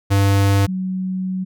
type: tone pair in turn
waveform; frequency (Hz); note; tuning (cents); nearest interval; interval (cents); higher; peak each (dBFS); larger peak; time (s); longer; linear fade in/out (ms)
square / sine; 99.1 / 186.55; G2 / F#3; +19 / +14; major seventh; 1095; second; -13 / -20; first; 0.1-0.67 / 0.67-1.45; second; 20
effects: none